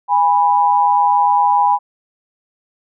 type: tone pair together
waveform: sine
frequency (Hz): 819 / 986.2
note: G#5 / B5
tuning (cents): -24 / -3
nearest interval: minor third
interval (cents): 321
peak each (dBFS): -13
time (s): 0.08-1.79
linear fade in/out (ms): 50
effects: none